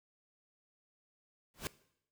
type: noise with exponential growth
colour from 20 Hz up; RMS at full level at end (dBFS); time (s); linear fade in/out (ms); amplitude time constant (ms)
pink; -34; 1.54-1.67; 0; 28
effects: noise-tail reverb RT60 0.7 s tail -19 dB re dry